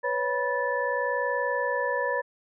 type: tone cluster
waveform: sine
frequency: 494.4 / 555 / 976 / 1748 Hz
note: B4 / C#5 / B5 / A6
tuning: +2 / +2 / -21 / -12 cents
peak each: -30 dBFS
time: 0.03-2.22 s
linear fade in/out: 20 ms
effects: none